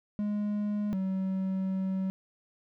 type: tone pair in turn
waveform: triangle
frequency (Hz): 207.7 / 189.98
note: G#3 / F#3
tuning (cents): 0 / +46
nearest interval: major second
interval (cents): 154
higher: first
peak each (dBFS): -26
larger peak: neither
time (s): 0.19-0.93 / 0.93-2.1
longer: second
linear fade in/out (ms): 0
effects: none